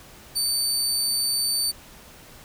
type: tone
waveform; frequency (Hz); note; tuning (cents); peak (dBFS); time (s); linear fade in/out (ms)
25% pulse; 4566; D8; -50; -17; 0.35-1.72; 20
effects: pink hiss -47 dBFS RMS until 2.44 s